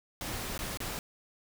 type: noise with dropouts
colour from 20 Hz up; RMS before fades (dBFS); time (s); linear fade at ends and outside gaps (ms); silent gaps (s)
pink; -37; 0.21-0.99; 1; 0.578-0.59 / 0.773-0.803
effects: none